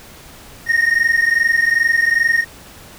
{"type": "tone pair together", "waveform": "triangle", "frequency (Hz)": [1842.2, 1864.7], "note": ["A#6", "A#6"], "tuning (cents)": [-21, 0], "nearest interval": "unison", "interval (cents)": 21, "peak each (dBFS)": -13, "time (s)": [0.66, 2.45], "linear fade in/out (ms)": 50, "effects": ["tanh soft clip ceiling -4 dBFS", "pink hiss -40 dBFS RMS until 2.98 s"]}